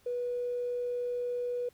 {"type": "tone with tanh clipping", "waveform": "triangle", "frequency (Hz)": 488.5, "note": "B4", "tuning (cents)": -19, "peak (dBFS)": -30, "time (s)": [0.06, 1.69], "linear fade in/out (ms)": 5, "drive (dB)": 2, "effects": ["pink hiss -65 dBFS RMS until 1.73 s"]}